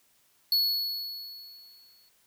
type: tone with exponential decay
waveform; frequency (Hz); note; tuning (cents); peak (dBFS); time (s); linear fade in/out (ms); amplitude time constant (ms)
square; 4387; C#8; -19; -21; 0.52-2.09; 2; 340
effects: white hiss -66 dBFS RMS until 2.26 s